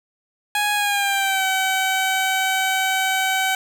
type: tone with pitch glide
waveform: 15% pulse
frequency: 830.6 to 761.7 Hz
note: G#5 to G5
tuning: 0 to -50 cents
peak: -12 dBFS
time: 0.55-3.55 s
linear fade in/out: 2 ms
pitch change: -150 cents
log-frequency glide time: 0.74-1.45 s
effects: none